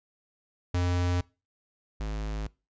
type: tone pair in turn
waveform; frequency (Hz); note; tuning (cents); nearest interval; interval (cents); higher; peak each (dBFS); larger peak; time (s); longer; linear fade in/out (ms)
square; 88.8 / 52.8; F2 / G#1; +29 / +29; major sixth; 900; first; -25 / -31; first; 0.74-1.21 / 2-2.47; neither; 5
effects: noise-tail reverb RT60 0.3 s tail -23 dB re dry + resampled to 16000 Hz